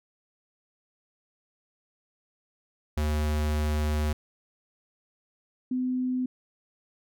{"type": "tone pair in turn", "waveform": ["square", "sine"], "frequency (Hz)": [75.6, 253.8], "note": ["D#2", "B3"], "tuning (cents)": [-49, 47], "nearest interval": "octave + major sixth", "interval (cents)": 2096, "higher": "second", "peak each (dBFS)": -25, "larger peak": "neither", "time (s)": [[2.97, 4.13], [5.71, 6.26]], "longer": "first", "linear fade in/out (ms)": 5, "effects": []}